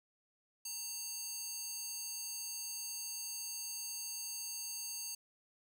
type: tone with high-pass filter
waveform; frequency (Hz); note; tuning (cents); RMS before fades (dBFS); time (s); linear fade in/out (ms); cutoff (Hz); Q
square; 917; A#5; -29; -43; 0.65-5.15; 5; 5900; 2
effects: none